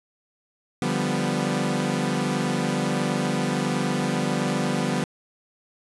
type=chord; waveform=sawtooth; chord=G dominant seventh; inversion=second; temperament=equal; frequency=146.83 / 174.61 / 196 / 246.9 Hz; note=D3 / F3 / G3 / B3; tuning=0 / 0 / 0 / 0 cents; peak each=-25 / -25 / -24 / -23 dBFS; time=0.82-5.04 s; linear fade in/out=2 ms; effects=resampled to 24000 Hz